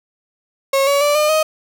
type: tone with pitch steps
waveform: 35% pulse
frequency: 545 / 564.2 / 584.1 / 604.7 / 626 Hz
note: C#5 / C#5 / D5 / D#5 / D#5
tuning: -29 / +30 / -10 / -50 / +10 cents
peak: -11 dBFS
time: 0.73-1.43 s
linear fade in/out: 5 ms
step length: 140 ms
effects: none